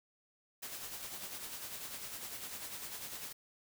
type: noise with tremolo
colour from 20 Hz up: white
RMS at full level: -43 dBFS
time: 0.62-3.33 s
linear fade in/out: 10 ms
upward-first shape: sine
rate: 10 Hz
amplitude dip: 45%
effects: none